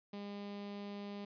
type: tone with notch filter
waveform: sawtooth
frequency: 202.7 Hz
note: G#3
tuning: 42 cents flat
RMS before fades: -45 dBFS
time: 0.13-1.25 s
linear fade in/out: 5 ms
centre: 1500 Hz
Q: 1.9
effects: resampled to 11025 Hz